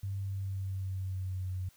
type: tone with pitch glide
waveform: sine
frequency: 98 to 92.5 Hz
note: G2 to F#2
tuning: 0 to 0 cents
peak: -33 dBFS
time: 0.03-1.69 s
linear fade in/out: 5 ms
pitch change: -100 cents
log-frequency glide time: 0.19-1.5 s
effects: white hiss -64 dBFS RMS until 1.76 s

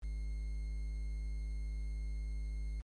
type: tone with quantisation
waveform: triangle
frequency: 51.91 Hz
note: G#1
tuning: in tune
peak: -34 dBFS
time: 0.02-2.82 s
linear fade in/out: 20 ms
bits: 10
effects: MP3 48 kbps

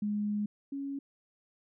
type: tone pair in turn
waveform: sine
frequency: 208 / 277.6 Hz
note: G#3 / C#4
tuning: +3 / +3 cents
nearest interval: perfect fourth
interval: 500 cents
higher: second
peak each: -29 / -34 dBFS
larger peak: first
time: 0.02-0.46 / 0.72-0.99 s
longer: first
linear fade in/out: 5 ms
effects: none

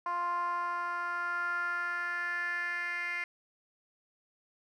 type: tone with band-pass filter sweep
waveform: 10% pulse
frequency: 349.2 Hz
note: F4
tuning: in tune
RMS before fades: -34 dBFS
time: 0.06-3.24 s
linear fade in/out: 2 ms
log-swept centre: 980 to 2100 Hz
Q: 5.2
effects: none

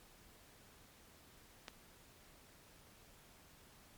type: click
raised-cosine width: 0.2 ms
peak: -28 dBFS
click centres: 1.682 s
effects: pink hiss -63 dBFS RMS until 3.97 s + MP3 96 kbps

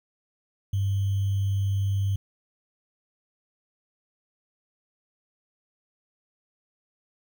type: tone with sample-and-hold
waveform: sine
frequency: 98.4 Hz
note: G2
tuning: 7 cents sharp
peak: -22 dBFS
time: 0.73-2.16 s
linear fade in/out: 5 ms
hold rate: 3150 Hz
effects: none

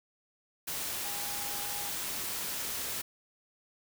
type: tone in noise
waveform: sine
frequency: 816 Hz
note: G#5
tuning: 31 cents flat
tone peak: -45 dBFS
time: 1.04-1.9 s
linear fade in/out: 10 ms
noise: white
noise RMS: -36 dBFS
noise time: 0.67-3.02 s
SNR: -12 dB
effects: none

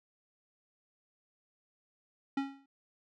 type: tone with exponential decay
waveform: square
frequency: 274.6 Hz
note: C#4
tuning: 16 cents flat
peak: -28 dBFS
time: 2.37-2.66 s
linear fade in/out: 5 ms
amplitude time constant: 62 ms
effects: low-pass 3000 Hz 12 dB/octave

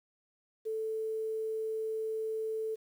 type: tone with quantisation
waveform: sine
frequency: 440 Hz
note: A4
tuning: in tune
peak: -32 dBFS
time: 0.65-2.76 s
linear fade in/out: 20 ms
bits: 10
effects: none

